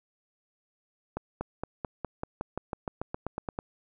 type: accelerating click train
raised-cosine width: 1 ms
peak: -18 dBFS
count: 16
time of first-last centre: 1.17-3.589 s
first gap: 240 ms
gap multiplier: 0.94
effects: none